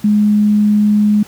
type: tone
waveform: sine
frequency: 209.2 Hz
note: G#3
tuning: 13 cents sharp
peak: -8 dBFS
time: 0.04-1.23 s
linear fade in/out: 5 ms
effects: pink hiss -40 dBFS RMS until 1.27 s + high-pass 60 Hz 12 dB/octave